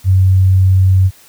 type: tone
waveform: sine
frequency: 94.2 Hz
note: F#2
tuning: 32 cents sharp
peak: -6 dBFS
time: 0.04-1.11 s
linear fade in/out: 50 ms
effects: white hiss -44 dBFS RMS until 1.28 s